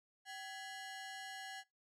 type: ring-modulated tone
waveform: sawtooth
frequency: 1223 Hz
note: D#6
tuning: 30 cents flat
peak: -39 dBFS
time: 0.25-1.64 s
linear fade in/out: 50 ms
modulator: 451 Hz
effects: noise-tail reverb RT60 0.2 s tail -22 dB re dry + low-pass 9000 Hz 12 dB/octave